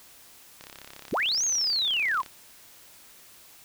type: click train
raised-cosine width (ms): 0.2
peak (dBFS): -25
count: 57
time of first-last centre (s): 0.61-2.262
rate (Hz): 33.9
type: linear two-way sweep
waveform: sine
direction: up then down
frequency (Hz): 61.74 to 6645 to 947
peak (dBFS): -23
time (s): 1.12-2.22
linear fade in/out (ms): 10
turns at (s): 1.44
effects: white hiss -52 dBFS RMS until 3.64 s